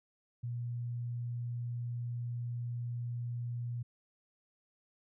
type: tone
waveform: sine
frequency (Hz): 120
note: B2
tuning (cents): -49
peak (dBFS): -35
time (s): 0.43-3.83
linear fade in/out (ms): 10
effects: none